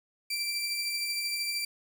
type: tone pair together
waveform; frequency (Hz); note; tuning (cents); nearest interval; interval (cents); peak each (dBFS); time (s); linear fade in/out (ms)
sawtooth; 2349 / 4711; D7 / D8; 0 / +5; octave; 1205; -30 / -30; 0.3-1.65; 5
effects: none